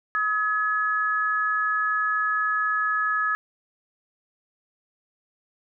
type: tone pair together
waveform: sine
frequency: 1274 / 1698.3 Hz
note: D#6 / G#6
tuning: +41 / +38 cents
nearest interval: perfect fourth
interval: 497 cents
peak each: -24 dBFS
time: 0.15-3.35 s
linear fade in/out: 0 ms
effects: none